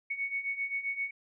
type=beating tone pair; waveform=sine; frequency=2217 / 2224.6 Hz; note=C#7 / C#7; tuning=0 / +6 cents; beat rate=7.6 Hz; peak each=-37 / -33 dBFS; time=0.1-1.11 s; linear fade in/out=10 ms; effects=none